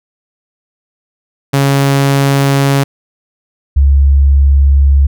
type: tone pair in turn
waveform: sawtooth / sine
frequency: 138.59 / 69.48 Hz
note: C#3 / C#2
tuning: 0 / +5 cents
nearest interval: octave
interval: 1195 cents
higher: first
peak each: -4 dBFS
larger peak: neither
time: 1.53-2.84 / 3.76-5.07 s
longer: neither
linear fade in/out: 10 ms
effects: none